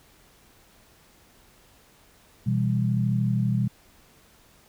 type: chord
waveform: sine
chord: E minor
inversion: second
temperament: just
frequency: 123.61 / 164.81 / 197.78 Hz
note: B2 / E3 / G3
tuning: +2 / 0 / +16 cents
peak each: -23 / -29 / -26 dBFS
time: 2.46-3.68 s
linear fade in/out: 10 ms
effects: pink hiss -57 dBFS RMS until 4.68 s